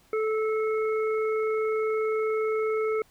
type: harmonic tone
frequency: 436.2 Hz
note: A4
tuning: 15 cents flat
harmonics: 1 / 3 / 5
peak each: -24 / -34 / -38 dBFS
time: 0.13-3.02 s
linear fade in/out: 2 ms
effects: pink hiss -61 dBFS RMS until 3.1 s